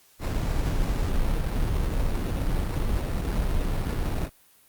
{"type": "noise with sample-and-hold", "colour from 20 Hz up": "brown", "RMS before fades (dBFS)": -25, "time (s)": [0.19, 4.3], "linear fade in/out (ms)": 50, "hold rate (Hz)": 3150, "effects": ["white hiss -58 dBFS RMS until 4.68 s", "Opus 48 kbps"]}